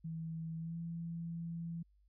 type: tone with pitch glide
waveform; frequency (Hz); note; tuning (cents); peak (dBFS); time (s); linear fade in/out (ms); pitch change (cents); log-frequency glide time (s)
sine; 162.3 to 167.44; E3 to E3; -27 to +27; -39; 0.04-1.83; 10; +54; 0.58-0.77
effects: added 50 Hz sine -66 dBFS peak until 2.08 s